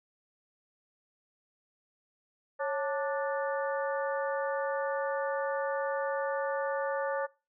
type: harmonic tone with a mistuned harmonic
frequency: 293.7 Hz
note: D4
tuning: in tune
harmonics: 2 / 3 / 4 / 5 / 6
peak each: -31 / -37 / -39 / -41 / -41 dBFS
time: 2.59-7.27 s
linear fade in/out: 20 ms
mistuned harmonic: 2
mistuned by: -110 cents
effects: noise-tail reverb RT60 0.3 s tail -22 dB re dry